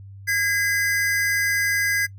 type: tone pair together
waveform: square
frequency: 1639 / 2032 Hz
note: G#6 / B6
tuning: -23 / +49 cents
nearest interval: major third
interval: 372 cents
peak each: -23 dBFS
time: 0.27-2.07 s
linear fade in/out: 20 ms
effects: noise-tail reverb RT60 0.1 s tail -19 dB re dry + added 98 Hz sine -38 dBFS peak until 2.18 s